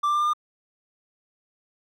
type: tone with pitch steps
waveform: triangle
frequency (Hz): 1174.7 / 1183.6 / 1192.5 / 1201.5 / 1210.5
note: D6 / D6 / D6 / D6 / D#6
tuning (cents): 0 / +13 / +26 / +39 / -48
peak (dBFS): -18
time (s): 0.03-0.335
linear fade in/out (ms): 10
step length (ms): 61
effects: none